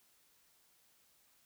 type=silence; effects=white hiss -70 dBFS RMS until 1.45 s